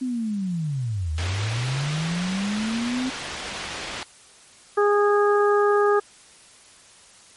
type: linear two-way sweep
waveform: sine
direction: down then up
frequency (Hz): 261.6 to 76 to 261.6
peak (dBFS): -23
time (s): 0.01-3.1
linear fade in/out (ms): 10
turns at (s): 1.12
type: low-pass noise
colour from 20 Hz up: white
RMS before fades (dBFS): -33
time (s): 1.18-4.03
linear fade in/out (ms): 0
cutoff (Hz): 3600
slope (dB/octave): 12
type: harmonic tone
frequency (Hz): 411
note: G#4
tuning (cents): -18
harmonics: 1 / 2 / 3 / 4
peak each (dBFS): -17 / -26 / -23 / -29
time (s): 4.77-6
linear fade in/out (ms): 10
effects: white hiss -50 dBFS RMS until 7.36 s + MP3 48 kbps